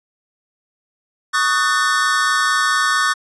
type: chord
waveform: square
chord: D# half-diminished seventh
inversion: third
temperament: just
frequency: 1120.1 / 1244.5 / 1493.4 / 1792.1 Hz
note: C#6 / D#6 / F#6 / A6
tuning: +18 / 0 / +16 / +31 cents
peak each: -21 dBFS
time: 1.33-3.14 s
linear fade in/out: 20 ms
effects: resampled to 22050 Hz